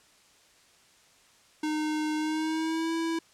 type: tone with pitch glide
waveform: square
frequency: 306.9 to 328.9 Hz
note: D#4 to E4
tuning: -24 to -4 cents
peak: -28 dBFS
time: 1.63-3.19 s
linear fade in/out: 5 ms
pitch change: +120 cents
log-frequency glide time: 2.16-2.93 s
effects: white hiss -60 dBFS RMS until 3.33 s + low-pass 8000 Hz 12 dB/octave